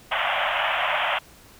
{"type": "band-pass noise", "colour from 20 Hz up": "pink", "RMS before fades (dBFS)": -24, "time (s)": [0.11, 1.19], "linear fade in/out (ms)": 10, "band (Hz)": [580, 3300], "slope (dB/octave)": 96, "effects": ["pink hiss -50 dBFS RMS until 1.59 s"]}